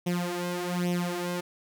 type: tone with flanger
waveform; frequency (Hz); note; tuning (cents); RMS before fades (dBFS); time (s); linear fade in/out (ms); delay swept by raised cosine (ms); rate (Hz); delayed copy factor
sawtooth; 176.7; F3; +21; -30; 0.06-1.41; 10; 0.33 to 3.73; 1.2; +0.8
effects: none